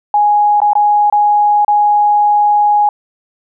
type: tone with dropouts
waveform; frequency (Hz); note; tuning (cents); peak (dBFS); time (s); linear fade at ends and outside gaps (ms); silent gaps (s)
sine; 830.6; G#5; 0; -7; 0.14-2.89; 2; 0.603-0.617 / 0.733-0.753 / 1.1-1.125 / 1.648-1.68
effects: none